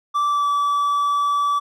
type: tone with pitch glide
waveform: triangle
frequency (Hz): 1166 to 1152.6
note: D6 to D6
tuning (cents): -13 to -33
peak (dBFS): -15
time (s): 0.14-1.6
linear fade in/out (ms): 20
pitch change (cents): -20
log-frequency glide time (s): 0.28-0.47
effects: none